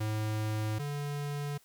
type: tone pair in turn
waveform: square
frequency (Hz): 107.9 / 144.57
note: A2 / D3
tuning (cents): -33 / -27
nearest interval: perfect fourth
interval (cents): 506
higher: second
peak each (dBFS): -31 / -34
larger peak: first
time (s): 0-0.79 / 0.79-1.58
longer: neither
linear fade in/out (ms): 10
effects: white hiss -64 dBFS RMS until 1.64 s